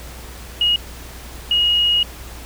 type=tone pair in turn; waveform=sine; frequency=2882 / 2882 Hz; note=F#7 / F#7; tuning=-46 / -46 cents; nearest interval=unison; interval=0 cents; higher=neither; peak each=-13 dBFS; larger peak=neither; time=0.61-0.76 / 1.51-2.03 s; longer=second; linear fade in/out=2 ms; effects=added 60 Hz sine -35 dBFS peak until 2.45 s + pink hiss -38 dBFS RMS until 2.45 s